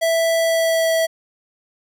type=tone with pitch glide; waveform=square; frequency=659.3 to 652.9 Hz; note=E5 to E5; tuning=0 to -17 cents; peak=-16 dBFS; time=0.01-1.07 s; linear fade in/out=20 ms; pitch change=-17 cents; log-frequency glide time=0.38-0.93 s; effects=none